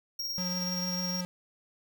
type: tone with tremolo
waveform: square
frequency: 5588 Hz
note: F8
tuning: in tune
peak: -31 dBFS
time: 0.19-1.21 s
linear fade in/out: 5 ms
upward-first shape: triangle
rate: 19 Hz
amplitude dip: 45%
type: tone with vibrato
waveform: square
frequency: 180.3 Hz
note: F#3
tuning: 45 cents flat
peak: -34 dBFS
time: 0.38-1.25 s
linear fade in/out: 0 ms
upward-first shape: sine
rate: 6.7 Hz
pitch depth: 12 cents each way
effects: none